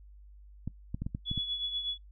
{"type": "clicks", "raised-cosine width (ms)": 5, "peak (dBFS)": -22, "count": 7, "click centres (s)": [0.676, 0.945, 1.02, 1.065, 1.149, 1.314, 1.377]}
{"type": "tone with tremolo", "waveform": "sine", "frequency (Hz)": 3398, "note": "G#7", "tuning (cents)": 39, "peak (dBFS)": -29, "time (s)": [1.25, 1.98], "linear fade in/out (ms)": 50, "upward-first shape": "triangle", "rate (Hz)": 8.2, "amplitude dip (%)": 65}
{"effects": ["noise-tail reverb RT60 0.1 s tail -21 dB re dry", "added 50 Hz sine -50 dBFS peak until 2.11 s"]}